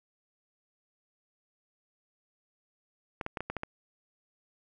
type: clicks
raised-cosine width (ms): 0.5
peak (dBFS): -19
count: 7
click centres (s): 3.212 / 3.264 / 3.372 / 3.406 / 3.5 / 3.567 / 3.634
effects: none